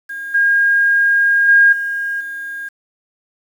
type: tone with level steps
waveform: sine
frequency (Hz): 1622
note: G#6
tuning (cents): -41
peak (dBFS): -24 / -10 / -6 / -18 / -24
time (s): 0.09-2.69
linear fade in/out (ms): 10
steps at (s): 0.34 / 1.48 / 1.72 / 2.2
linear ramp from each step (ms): 10
effects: 7-bit